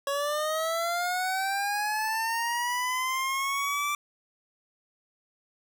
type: linear sweep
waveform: 25% pulse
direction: up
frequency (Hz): 554.4 to 1174.7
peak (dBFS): -23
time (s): 0.07-3.95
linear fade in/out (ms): 2
effects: none